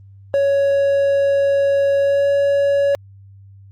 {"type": "tone with pitch glide", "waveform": "triangle", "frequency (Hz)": [557, 562.5], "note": ["C#5", "C#5"], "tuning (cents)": [8, 25], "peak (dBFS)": -11, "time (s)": [0.34, 2.95], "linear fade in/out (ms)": 0, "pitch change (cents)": 17, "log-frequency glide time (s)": [2, 2.28], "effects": ["added 98 Hz sine -40 dBFS peak until 3.71 s", "Opus 32 kbps"]}